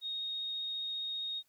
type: tone with vibrato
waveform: sine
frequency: 3729 Hz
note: A#7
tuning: in tune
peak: -35 dBFS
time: 0.01-1.43 s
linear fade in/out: 50 ms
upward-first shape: triangle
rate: 15 Hz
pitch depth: 8 cents each way
effects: white hiss -74 dBFS RMS until 1.48 s